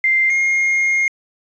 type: tone pair in turn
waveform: sine / triangle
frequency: 2092 / 2135 Hz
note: C7 / C7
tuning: -1 / +34 cents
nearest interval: unison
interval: 35 cents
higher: second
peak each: -12 dBFS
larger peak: neither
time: 0.04-0.3 / 0.3-1.08 s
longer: second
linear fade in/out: 2 ms
effects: resampled to 16000 Hz + 8-bit